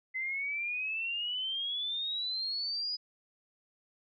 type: exponential sweep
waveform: sine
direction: up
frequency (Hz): 2037 to 4978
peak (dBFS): -32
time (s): 0.14-2.97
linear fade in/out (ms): 20
effects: none